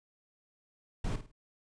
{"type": "noise with echo", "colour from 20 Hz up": "brown", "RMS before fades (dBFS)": -32, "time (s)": [1.04, 1.16], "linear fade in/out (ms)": 5, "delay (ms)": 52, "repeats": 3, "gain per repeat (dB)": -10, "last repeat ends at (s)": 1.316, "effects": ["resampled to 22050 Hz"]}